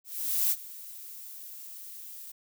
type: noise with ADSR envelope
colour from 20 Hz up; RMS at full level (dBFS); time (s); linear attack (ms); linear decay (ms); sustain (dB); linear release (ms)
violet; -25; 0.04-2.32; 470; 46; -19; 8
effects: none